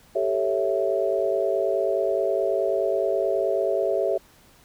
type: chord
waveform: sine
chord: A dominant seventh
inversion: third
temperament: equal with one note detuned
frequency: 390.6 / 440 / 554.4 / 659.3 Hz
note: G4 / A4 / C#5 / E5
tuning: -6 / 0 / 0 / 0 cents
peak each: -26 / -28 / -26 / -25 dBFS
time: 0.15-4.18 s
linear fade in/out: 10 ms
effects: pink hiss -55 dBFS RMS until 4.64 s